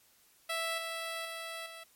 10% pulse tone with level steps, 659.3 Hz, E5, in tune, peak -24 / -28 / -31 / -37 dBFS, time 0.49-1.84 s, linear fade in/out 10 ms, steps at 0.78 / 1.25 / 1.66 s, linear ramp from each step 2 ms, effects white hiss -65 dBFS RMS until 1.95 s + MP3 64 kbps

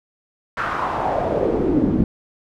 brown noise with band-pass filter sweep, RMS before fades -20 dBFS, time 0.57-2.04 s, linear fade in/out 2 ms, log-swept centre 1500 to 220 Hz, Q 3.1, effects none

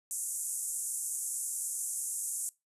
white band-pass noise, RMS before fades -36 dBFS, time 0.11-2.49 s, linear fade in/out 0 ms, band 6900 to 11000 Hz, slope 48 dB/octave, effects noise-tail reverb RT60 0.2 s tail -21 dB re dry + resampled to 32000 Hz

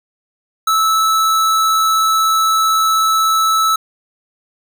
square tone, 1309 Hz, E6, 13 cents flat, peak -12 dBFS, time 0.67-3.76 s, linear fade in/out 5 ms, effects none

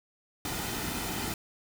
pink noise with comb filter, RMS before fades -34 dBFS, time 0.45-1.34 s, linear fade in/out 2 ms, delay 1.8 ms, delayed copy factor -0.5, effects none

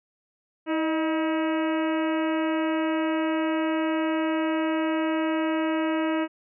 harmonic tone with a mistuned harmonic, 320 Hz, D#4, 49 cents sharp, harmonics 1 / 2 / 3 / 4 / 5 / 6 / 7 / 8 / 9, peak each -24 / -30 / -34 / -36 / -38 / -40 / -41 / -42 / -43 dBFS, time 0.66-6.28 s, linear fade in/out 50 ms, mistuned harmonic 2, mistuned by -53 cents, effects none

